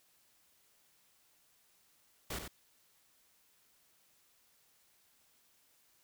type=noise with echo; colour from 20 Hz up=pink; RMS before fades=-40 dBFS; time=2.3-2.39 s; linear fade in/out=5 ms; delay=90 ms; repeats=1; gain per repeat=-6 dB; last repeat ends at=2.48 s; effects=white hiss -70 dBFS RMS until 6.03 s